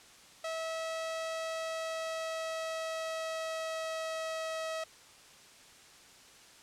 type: tone with pitch glide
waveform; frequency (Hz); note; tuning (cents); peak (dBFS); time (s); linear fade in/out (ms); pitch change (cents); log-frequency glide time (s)
sawtooth; 648 to 642.4; E5 to E5; -30 to -45; -31; 0.44-4.84; 5; -15; 1.42-4.62
effects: white hiss -56 dBFS RMS until 6.62 s + low-pass 8000 Hz 12 dB/octave